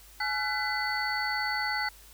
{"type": "tone cluster", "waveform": "sine", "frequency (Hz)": [846, 1362, 1499, 2005, 4460], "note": ["G#5", "F6", "F#6", "B6", "C#8"], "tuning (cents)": [32, -44, 22, 26, 10], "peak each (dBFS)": [-33, -39, -34, -32, -35], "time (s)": [0.2, 1.89], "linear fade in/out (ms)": 5, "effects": ["added 50 Hz sine -54 dBFS peak until 2.13 s", "white hiss -54 dBFS RMS until 2.13 s"]}